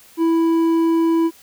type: tone with hard clipping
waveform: triangle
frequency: 329.6 Hz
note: E4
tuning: in tune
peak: -15 dBFS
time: 0.17-1.31 s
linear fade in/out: 50 ms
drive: 9 dB
effects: white hiss -48 dBFS RMS until 1.42 s